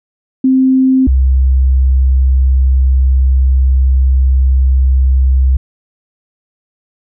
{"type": "tone pair in turn", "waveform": "sine", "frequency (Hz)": [261.6, 65.4], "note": ["C4", "C2"], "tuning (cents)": [0, 0], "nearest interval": "2 octaves", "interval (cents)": 2400, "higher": "first", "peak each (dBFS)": -6, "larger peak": "neither", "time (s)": [[0.44, 1.07], [1.07, 5.57]], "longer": "second", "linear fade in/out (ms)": 5, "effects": []}